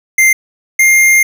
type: tone pair in turn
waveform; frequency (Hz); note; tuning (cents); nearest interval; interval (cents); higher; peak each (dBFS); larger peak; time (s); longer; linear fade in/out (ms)
square; 2093 / 2114; C7 / C7; 0 / +17; unison; 17; second; -6; neither; 0.18-0.33 / 0.79-1.23; second; 5
effects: none